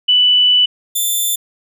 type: tone pair in turn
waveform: sine / 5% pulse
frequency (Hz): 2977 / 3540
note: F#7 / A7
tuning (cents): +10 / +10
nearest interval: minor third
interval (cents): 300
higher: second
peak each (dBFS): -8 / -7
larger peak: second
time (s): 0.08-0.66 / 0.95-1.36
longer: first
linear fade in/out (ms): 10
effects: none